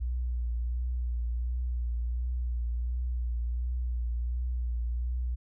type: tone with vibrato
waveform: sine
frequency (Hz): 60.1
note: B1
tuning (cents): -46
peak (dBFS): -28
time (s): 0-5.36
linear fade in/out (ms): 20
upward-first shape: triangle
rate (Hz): 1.4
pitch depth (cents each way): 48
effects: none